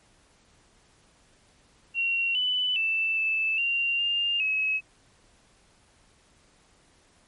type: tone with pitch steps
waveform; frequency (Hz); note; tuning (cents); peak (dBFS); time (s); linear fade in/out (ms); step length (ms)
sine; 2743 / 2994 / 2651 / 2631 / 2769 / 2804 / 2567; F7 / F#7 / E7 / E7 / F7 / F7 / E7; -32 / +20 / +9 / -4 / -15 / +6 / -47; -23; 1.94-4.81; 50; 410
effects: pink hiss -61 dBFS RMS until 7.27 s + MP3 48 kbps